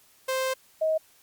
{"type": "tone pair in turn", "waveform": ["sawtooth", "sine"], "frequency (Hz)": [523.3, 632.3], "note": ["C5", "D#5"], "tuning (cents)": [0, 28], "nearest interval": "minor third", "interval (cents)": 328, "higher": "second", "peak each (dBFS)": -21, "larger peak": "neither", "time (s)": [[0.28, 0.54], [0.81, 0.98]], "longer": "first", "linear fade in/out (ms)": 10, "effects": ["white hiss -59 dBFS RMS until 1.22 s", "MP3 96 kbps"]}